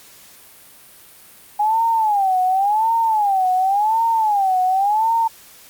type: tone with vibrato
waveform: sine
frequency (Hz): 822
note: G#5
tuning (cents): -18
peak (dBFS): -14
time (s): 1.59-5.28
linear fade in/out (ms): 10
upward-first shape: sine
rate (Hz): 0.91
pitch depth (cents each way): 190
effects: white hiss -45 dBFS RMS until 5.69 s + Opus 48 kbps